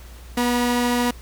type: tone pair together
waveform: sawtooth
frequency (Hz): 243.6 / 961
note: B3 / B5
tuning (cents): -24 / -48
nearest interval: 2 octaves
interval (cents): 2376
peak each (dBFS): -15 / -23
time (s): 0.37-1.11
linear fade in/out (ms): 5
effects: added 60 Hz sine -38 dBFS peak until 1.21 s + pink hiss -47 dBFS RMS until 1.21 s